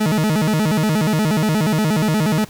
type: tone with vibrato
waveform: 40% pulse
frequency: 182.9 Hz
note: F#3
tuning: 20 cents flat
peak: -14 dBFS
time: 0-2.45 s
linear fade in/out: 10 ms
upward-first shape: square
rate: 8.4 Hz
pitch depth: 280 cents each way
effects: pink hiss -43 dBFS RMS until 2.49 s